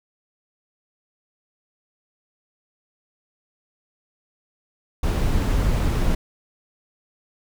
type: noise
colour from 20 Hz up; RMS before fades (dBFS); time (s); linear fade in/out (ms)
brown; -20; 5.03-6.15; 5
effects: none